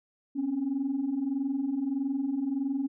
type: tone pair together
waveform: sine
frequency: 256 / 277.6 Hz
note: C4 / C#4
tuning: -38 / +3 cents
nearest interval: minor second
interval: 141 cents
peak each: -32 / -27 dBFS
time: 0.35-2.88 s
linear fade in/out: 20 ms
effects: tanh soft clip ceiling -22 dBFS